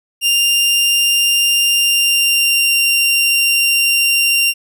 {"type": "tone with pitch glide", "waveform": "sawtooth", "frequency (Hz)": [2794, 2773], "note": ["F7", "F7"], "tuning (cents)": [0, -13], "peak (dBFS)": -8, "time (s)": [0.21, 4.54], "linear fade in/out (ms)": 50, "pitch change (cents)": -13, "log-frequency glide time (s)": [1.75, 2.74], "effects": []}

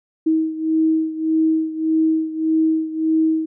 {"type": "beating tone pair", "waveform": "sine", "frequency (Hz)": [318, 319.7], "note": ["D#4", "D#4"], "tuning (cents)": [38, 47], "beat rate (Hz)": 1.7, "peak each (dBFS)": [-17, -21], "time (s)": [0.26, 3.46], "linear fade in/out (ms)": 10, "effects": []}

